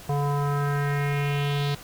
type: tone with low-pass filter sweep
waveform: square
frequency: 143.3 Hz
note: D3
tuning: 42 cents flat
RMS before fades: -25 dBFS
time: 0.09-1.75 s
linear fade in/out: 5 ms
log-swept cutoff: 840 to 4100 Hz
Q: 3
effects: pink hiss -44 dBFS RMS until 1.83 s